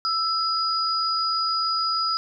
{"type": "tone pair together", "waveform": "sine", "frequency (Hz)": [1318.5, 4925], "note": ["E6", "D#8"], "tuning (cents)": [0, -19], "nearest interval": "octave + major seventh", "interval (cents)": 2281, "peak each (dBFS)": -24, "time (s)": [0.05, 2.17], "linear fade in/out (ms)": 0, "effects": []}